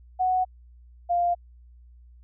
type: tone pair in turn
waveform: sine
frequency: 740 / 698.5 Hz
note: F#5 / F5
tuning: 0 / 0 cents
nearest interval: minor second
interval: 100 cents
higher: first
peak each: -20 dBFS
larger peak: neither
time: 0.19-0.45 / 1.09-1.35 s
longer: neither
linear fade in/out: 20 ms
effects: added 60 Hz sine -48 dBFS peak until 2.23 s